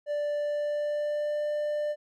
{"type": "tone with pitch glide", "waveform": "triangle", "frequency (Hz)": [587.3, 595.2], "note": ["D5", "D5"], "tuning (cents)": [0, 23], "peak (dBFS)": -25, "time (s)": [0.06, 1.96], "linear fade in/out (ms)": 50, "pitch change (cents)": 23, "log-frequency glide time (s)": [0.36, 1.46], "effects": []}